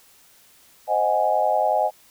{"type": "chord", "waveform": "sine", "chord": "Ab dominant seventh", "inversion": "first", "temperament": "equal", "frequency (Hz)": [523.3, 622.3, 740, 830.6], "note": ["C5", "Eb5", "Gb5", "Ab5"], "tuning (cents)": [0, 0, 0, 0], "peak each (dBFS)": [-27, -22, -23, -22], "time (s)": [0.87, 1.91], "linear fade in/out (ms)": 50, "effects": ["white hiss -54 dBFS RMS until 2.1 s"]}